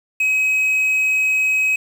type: tone with quantisation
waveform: triangle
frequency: 2543 Hz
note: D#7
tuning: 37 cents sharp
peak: -13 dBFS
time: 0.2-1.76 s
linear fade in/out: 5 ms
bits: 7
effects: none